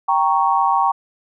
sine chord, G diminished, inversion none, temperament equal, 784 / 932.3 / 1108.7 Hz, G5 / Bb5 / Db6, 0 / 0 / 0 cents, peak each -18 dBFS, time 0.08-0.92 s, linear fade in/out 10 ms, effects none

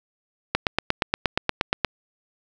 click train, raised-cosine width 0.3 ms, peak -3 dBFS, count 12, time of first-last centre 0.55-1.847 s, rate 8.48 Hz, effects none

